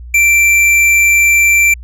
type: tone with hard clipping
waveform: triangle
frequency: 2349 Hz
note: D7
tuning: in tune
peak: -8 dBFS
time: 0.14-1.74 s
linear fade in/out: 5 ms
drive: 14 dB
effects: added 60 Hz sine -27 dBFS peak until 1.83 s